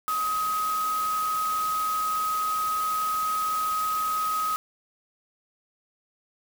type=tone in noise; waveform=sine; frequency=1263 Hz; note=D#6; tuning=26 cents sharp; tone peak=-24 dBFS; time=0.08-4.56 s; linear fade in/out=0 ms; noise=white; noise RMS=-37 dBFS; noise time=0.08-4.56 s; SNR=+10 dB; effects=none